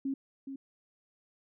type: tone with echo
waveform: sine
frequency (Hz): 271.4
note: C#4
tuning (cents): -36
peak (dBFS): -30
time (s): 0.05-0.14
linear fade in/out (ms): 5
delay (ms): 420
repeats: 1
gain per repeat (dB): -8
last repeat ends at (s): 0.56
effects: none